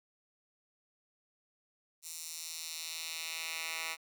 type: tone with high-pass filter sweep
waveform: 10% pulse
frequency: 162.3 Hz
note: E3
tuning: 27 cents flat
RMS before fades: -41 dBFS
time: 2.02-3.97 s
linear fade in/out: 50 ms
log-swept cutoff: 7100 to 1800 Hz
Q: 1.2
effects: none